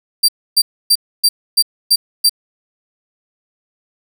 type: tone bursts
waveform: sawtooth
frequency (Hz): 4699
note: D8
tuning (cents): 0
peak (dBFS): -5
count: 7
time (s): 0.23-2.295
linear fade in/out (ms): 10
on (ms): 55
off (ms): 280
effects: none